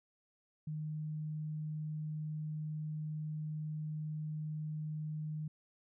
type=tone; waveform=sine; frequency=153.7 Hz; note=D#3; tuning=21 cents flat; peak=-37 dBFS; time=0.67-5.48 s; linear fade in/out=5 ms; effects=none